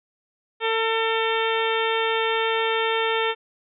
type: harmonic tone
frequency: 449.5 Hz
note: A4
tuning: 37 cents sharp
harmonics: 1 / 2 / 3 / 4 / 5 / 6 / 7 / 8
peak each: -24 / -27 / -29 / -30 / -31 / -32 / -32 / -33 dBFS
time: 0.6-3.35 s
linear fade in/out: 50 ms
effects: none

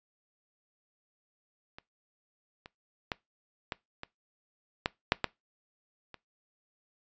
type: clicks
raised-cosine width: 0.3 ms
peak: -29 / -30 / -15 / -17 / -23 / -11 / -6 / -10 / -28 dBFS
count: 9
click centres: 1.785 / 2.659 / 3.118 / 3.722 / 4.034 / 4.859 / 5.121 / 5.243 / 6.143 s
effects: noise-tail reverb RT60 0.2 s tail -22 dB re dry + resampled to 16000 Hz

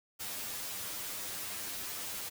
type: noise with comb filter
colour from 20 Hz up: white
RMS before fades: -40 dBFS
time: 0.19-2.3 s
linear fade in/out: 20 ms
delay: 10 ms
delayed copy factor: +0.8
effects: none

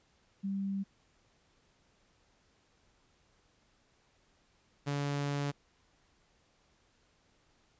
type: tone pair in turn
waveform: sine / sawtooth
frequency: 196 / 142.88 Hz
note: G3 / D3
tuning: 0 / -47 cents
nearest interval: perfect fourth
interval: 547 cents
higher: first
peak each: -32 / -28 dBFS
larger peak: second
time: 0.43-0.84 / 4.86-5.52 s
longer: second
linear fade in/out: 20 ms
effects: pink hiss -70 dBFS RMS until 7.79 s + resampled to 16000 Hz

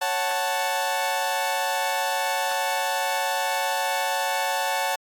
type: chord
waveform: sawtooth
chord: F# minor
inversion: second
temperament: equal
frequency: 554.4 / 740 / 880 Hz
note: C#5 / F#5 / A5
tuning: 0 / 0 / 0 cents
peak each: -26 / -24 / -22 dBFS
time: 0.01-4.96 s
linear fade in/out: 10 ms
effects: AAC 64 kbps

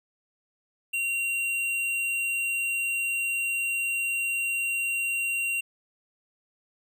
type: tone with hard clipping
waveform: triangle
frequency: 2756 Hz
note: F7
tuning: 24 cents flat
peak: -27 dBFS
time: 0.93-5.61 s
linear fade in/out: 10 ms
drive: 15 dB
effects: none

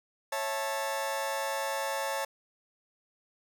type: chord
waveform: sawtooth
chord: A major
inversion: first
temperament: just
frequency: 550 / 660 / 880 Hz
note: C#5 / E5 / A5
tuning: -14 / +2 / 0 cents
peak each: -30 / -35 / -30 dBFS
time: 0.32-2.25 s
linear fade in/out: 5 ms
effects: none

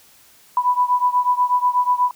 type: beating tone pair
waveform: sine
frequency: 987 / 995.2 Hz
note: B5 / B5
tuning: -1 / +13 cents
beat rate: 8.2 Hz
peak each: -17 / -19 dBFS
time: 0.57-2.11 s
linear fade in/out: 2 ms
effects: white hiss -51 dBFS RMS until 2.15 s

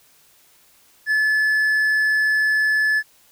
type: tone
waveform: triangle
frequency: 1727 Hz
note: A6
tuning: 33 cents flat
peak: -14 dBFS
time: 1.06-3.03 s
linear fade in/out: 50 ms
effects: white hiss -55 dBFS RMS until 3.31 s

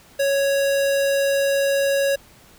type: tone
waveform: square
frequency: 554.4 Hz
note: C#5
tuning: in tune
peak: -18 dBFS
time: 0.19-2.16 s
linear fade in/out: 10 ms
effects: pink hiss -50 dBFS RMS until 2.58 s

